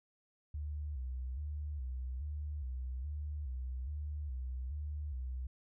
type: tone with vibrato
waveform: sine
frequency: 68.8 Hz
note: C#2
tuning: 12 cents flat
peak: -37 dBFS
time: 0.54-5.47 s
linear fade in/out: 5 ms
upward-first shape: square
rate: 1.2 Hz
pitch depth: 130 cents each way
effects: none